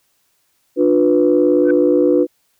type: chord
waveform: sine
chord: B diminished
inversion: first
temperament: just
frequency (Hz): 296.3 / 355.6 / 493.9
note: D4 / F4 / B4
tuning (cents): +15 / +31 / 0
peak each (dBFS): -14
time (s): 0.76-2.27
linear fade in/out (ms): 50
type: tone with exponential growth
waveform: sine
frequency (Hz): 1523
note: F#6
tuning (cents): +50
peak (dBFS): -18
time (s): 1.63-1.71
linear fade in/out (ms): 5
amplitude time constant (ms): 16
effects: tanh soft clip ceiling -2 dBFS + white hiss -63 dBFS RMS until 2.59 s